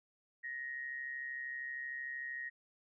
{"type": "tone with amplitude modulation", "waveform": "sine", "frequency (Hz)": 1877, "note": "A#6", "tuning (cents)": 11, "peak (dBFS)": -37, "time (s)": [0.43, 2.5], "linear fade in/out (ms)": 20, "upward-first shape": "sine", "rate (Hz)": 133, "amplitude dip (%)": 55, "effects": []}